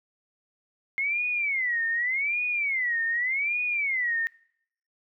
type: tone with vibrato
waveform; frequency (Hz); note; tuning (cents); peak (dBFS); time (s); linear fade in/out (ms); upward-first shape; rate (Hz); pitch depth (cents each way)
sine; 2123; C7; +25; -24; 0.98-4.27; 0; sine; 0.85; 260
effects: noise-tail reverb RT60 0.7 s tail -23 dB re dry